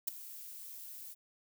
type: noise with ADSR envelope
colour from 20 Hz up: violet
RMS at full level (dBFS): -31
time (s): 0.07-1.15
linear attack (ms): 11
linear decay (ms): 10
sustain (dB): -17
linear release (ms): 29
effects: none